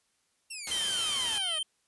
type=exponential sweep; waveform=10% pulse; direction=down; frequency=2778 to 606 Hz; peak=-29 dBFS; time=0.5-1.59 s; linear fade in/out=10 ms
type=noise; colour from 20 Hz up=white; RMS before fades=-36 dBFS; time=0.67-1.38 s; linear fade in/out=0 ms
type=tone; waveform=square; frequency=3119 Hz; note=G7; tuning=9 cents flat; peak=-30 dBFS; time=0.71-1.63 s; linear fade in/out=5 ms
effects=white hiss -73 dBFS RMS until 1.87 s + resampled to 24000 Hz